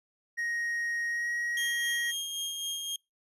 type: tone with pitch glide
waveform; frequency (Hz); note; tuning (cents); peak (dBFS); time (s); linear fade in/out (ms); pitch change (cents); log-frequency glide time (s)
triangle; 1875 to 1896.8; A#6 to A#6; +10 to +30; -28; 0.37-2.12; 20; +20; 1.08-1.29
type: tone with tremolo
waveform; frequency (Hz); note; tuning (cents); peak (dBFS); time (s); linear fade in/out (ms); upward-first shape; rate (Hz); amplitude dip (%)
sawtooth; 3232; G#7; -48; -28; 1.57-2.96; 2; sine; 3.8; 35
effects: noise-tail reverb RT60 0.2 s tail -26 dB re dry + resampled to 32000 Hz